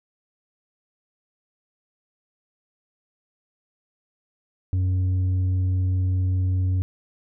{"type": "tone with tanh clipping", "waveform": "sine", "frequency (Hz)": 92.5, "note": "F#2", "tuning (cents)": 0, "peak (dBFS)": -20, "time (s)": [4.73, 6.82], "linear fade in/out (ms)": 0, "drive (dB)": 4, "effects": []}